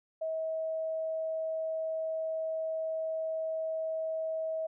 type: tone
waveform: sine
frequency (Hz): 641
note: E5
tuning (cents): -49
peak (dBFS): -31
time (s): 0.21-4.67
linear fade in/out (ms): 10
effects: none